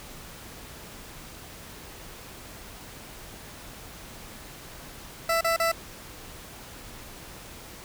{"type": "tone bursts", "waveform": "20% pulse", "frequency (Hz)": 664, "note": "E5", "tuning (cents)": 12, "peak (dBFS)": -17, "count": 3, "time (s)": [5.29, 5.718], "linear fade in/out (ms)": 5, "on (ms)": 120, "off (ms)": 34, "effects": ["pink hiss -44 dBFS RMS until 7.84 s"]}